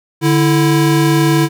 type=tone pair together; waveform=square; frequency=146.82 / 329.6 Hz; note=D3 / E4; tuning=0 / 0 cents; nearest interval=octave + major second; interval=1400 cents; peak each=-13 dBFS; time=0.21-1.49 s; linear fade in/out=50 ms; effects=none